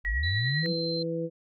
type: linear sweep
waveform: sine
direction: up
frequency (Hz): 38.53 to 185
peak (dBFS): -26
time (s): 0.04-0.74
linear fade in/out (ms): 50
type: tone with tremolo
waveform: sine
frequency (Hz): 1913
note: A#6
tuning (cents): +44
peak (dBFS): -27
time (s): 0.05-0.66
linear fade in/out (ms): 0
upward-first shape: triangle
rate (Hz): 10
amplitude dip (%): 55
type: tone with pitch glide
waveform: sine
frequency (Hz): 3965 to 4114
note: B7 to C8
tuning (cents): +6 to -30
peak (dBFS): -32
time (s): 0.23-1.03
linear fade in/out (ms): 5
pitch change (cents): +64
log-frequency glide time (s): 0.37-0.69
type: harmonic tone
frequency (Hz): 165.7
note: E3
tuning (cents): +9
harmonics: 1 / 2 / 3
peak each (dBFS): -33 / -34 / -31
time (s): 0.62-1.3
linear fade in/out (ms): 50
effects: none